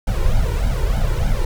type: noise with flanger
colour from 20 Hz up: brown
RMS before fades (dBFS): -17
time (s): 0.07-1.45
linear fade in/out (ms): 5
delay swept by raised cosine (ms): 1.3 to 2.15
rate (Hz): 3.3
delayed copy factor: +1
effects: none